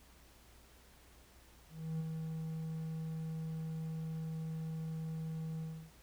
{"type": "tone with ADSR envelope", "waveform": "triangle", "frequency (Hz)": 160.1, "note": "D#3", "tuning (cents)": 50, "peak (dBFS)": -32, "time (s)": [1.69, 5.92], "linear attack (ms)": 310, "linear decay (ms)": 18, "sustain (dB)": -4, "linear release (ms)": 310, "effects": ["added 60 Hz sine -63 dBFS peak until 6.02 s", "pink hiss -63 dBFS RMS until 6.02 s"]}